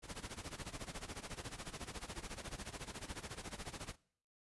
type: noise with tremolo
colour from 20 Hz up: pink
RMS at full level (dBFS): -44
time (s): 0.02-3.96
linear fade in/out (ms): 50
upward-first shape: sine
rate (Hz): 14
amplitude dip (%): 85
effects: noise-tail reverb RT60 0.6 s tail -23 dB re dry + resampled to 24000 Hz